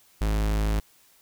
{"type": "tone", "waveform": "45% pulse", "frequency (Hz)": 52.7, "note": "G#1", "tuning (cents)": 26, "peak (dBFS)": -22, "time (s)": [0.21, 0.8], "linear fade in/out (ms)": 5, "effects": ["white hiss -59 dBFS RMS until 1.21 s"]}